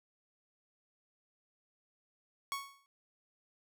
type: tone with exponential decay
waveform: sawtooth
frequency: 1108.7 Hz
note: C#6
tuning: in tune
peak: -29 dBFS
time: 2.52-2.86 s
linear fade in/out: 0 ms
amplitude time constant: 72 ms
effects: none